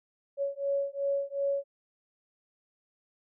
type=beating tone pair; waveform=sine; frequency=557 / 559.7 Hz; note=C#5 / C#5; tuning=+8 / +17 cents; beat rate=2.7 Hz; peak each=-31 dBFS; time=0.37-1.64 s; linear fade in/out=50 ms; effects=none